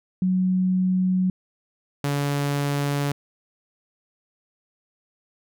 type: tone pair in turn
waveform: sine / sawtooth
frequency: 185 / 142.79 Hz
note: F#3 / D3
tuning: 0 / -48 cents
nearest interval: major third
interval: 448 cents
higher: first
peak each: -18 dBFS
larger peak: neither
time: 0.22-1.3 / 2.04-3.12 s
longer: neither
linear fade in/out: 2 ms
effects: none